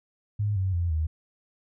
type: tone with pitch steps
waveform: sine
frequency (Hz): 103.83 / 94.66 / 86.31 / 78.69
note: G#2 / F#2 / F2 / D#2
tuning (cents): 0 / +40 / -20 / +20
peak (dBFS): -23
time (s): 0.39-1.07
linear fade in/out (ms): 10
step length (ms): 170
effects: none

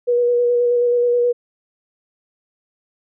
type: tone with vibrato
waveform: sine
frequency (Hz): 483.4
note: B4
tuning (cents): -37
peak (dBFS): -13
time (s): 0.07-1.33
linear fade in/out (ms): 20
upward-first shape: square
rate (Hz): 9.4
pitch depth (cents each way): 13
effects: none

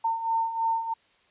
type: beating tone pair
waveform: sine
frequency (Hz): 905 / 908.1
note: A5 / A#5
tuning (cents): +48 / -46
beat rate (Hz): 3.1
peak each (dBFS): -31 / -25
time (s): 0.04-0.94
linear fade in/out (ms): 10
effects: white hiss -63 dBFS RMS until 1.3 s + resampled to 8000 Hz

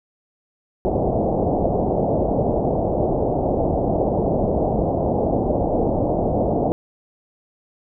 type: low-pass noise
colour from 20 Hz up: white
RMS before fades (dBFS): -20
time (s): 0.85-6.72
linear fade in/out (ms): 0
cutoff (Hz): 740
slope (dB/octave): 48
effects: none

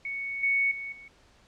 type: tone with level steps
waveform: sine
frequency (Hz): 2220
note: C#7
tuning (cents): +2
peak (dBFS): -31 / -22 / -34 / -45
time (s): 0.05-1.08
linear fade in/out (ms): 2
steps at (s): 0.43 / 0.71 / 0.92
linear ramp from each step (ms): 5
effects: pink hiss -60 dBFS RMS until 1.47 s + low-pass 6000 Hz 12 dB/octave

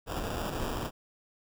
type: noise with sample-and-hold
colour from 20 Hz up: pink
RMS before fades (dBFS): -34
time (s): 0.06-0.91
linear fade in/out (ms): 50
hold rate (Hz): 2100
effects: none

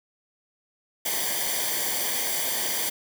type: noise with comb filter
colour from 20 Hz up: white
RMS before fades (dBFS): -27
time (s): 1.05-2.9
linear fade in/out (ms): 10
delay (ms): 0.75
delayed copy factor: -0.75
effects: none

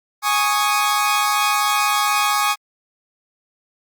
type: chord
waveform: sawtooth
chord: Ab suspended fourth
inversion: none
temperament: equal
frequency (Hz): 830.6 / 1108.7 / 1244.5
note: Ab5 / Db6 / Eb6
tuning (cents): 0 / 0 / 0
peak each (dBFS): -17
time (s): 0.22-2.56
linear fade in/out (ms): 50
effects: Opus 48 kbps

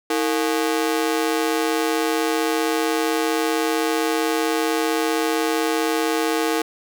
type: ring-modulated tone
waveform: sawtooth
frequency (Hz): 389.6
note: G4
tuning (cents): -11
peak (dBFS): -12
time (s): 0.1-6.62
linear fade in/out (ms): 5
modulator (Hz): 67.8
effects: none

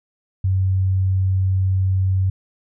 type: tone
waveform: sine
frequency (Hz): 94.6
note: F#2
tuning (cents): +39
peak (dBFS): -15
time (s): 0.44-2.3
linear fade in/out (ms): 5
effects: none

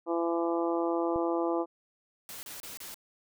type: harmonic tone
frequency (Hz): 168.7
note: E3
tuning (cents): +40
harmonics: 2 / 3 / 4 / 5 / 6 / 7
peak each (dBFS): -29 / -33 / -35 / -37 / -39 / -40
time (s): 0.06-1.66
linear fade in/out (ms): 50
type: click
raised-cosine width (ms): 5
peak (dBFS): -31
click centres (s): 1.16
type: noise bursts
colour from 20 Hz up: white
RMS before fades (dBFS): -43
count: 4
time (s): 2.29-2.943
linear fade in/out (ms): 0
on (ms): 140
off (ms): 31
effects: none

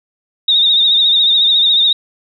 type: tone with vibrato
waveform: sine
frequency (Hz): 3697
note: A#7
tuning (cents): -15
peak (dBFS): -8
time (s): 0.48-1.93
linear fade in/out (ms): 5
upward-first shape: sine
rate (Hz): 14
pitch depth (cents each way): 57
effects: none

